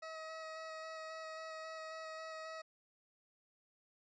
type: tone with vibrato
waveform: 20% pulse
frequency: 638 Hz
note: D#5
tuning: 43 cents sharp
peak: -40 dBFS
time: 0.02-2.62 s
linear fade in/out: 10 ms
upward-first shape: square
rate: 3.7 Hz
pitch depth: 9 cents each way
effects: resampled to 16000 Hz